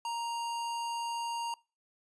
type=tone; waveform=square; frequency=934 Hz; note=A#5; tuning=3 cents sharp; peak=-34 dBFS; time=0.05-1.54 s; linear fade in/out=2 ms; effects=noise-tail reverb RT60 0.3 s tail -23 dB re dry + resampled to 22050 Hz